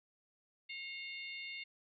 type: harmonic tone with a mistuned harmonic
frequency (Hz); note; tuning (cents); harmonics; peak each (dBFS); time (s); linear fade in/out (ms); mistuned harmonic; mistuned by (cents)
720; F#5; -47; 3 / 4 / 5 / 6; -45 / -48 / -52 / -54; 0.69-1.64; 10; 4; -57
effects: none